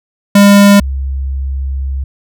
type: tone pair in turn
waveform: square / sine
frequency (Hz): 201.6 / 67.28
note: G3 / C2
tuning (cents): +49 / +49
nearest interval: octave + perfect fifth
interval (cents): 1900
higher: first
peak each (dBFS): -3 / -14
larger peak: first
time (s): 0.35-0.8 / 0.8-2.04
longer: second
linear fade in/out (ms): 5
effects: none